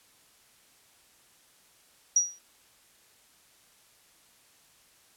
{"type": "tone with exponential decay", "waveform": "sine", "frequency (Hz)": 5760, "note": "F#8", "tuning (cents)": -47, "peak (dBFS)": -16, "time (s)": [2.16, 2.39], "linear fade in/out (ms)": 5, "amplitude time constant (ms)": 49, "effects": ["white hiss -61 dBFS RMS until 5.16 s", "low-pass 12000 Hz 12 dB/octave"]}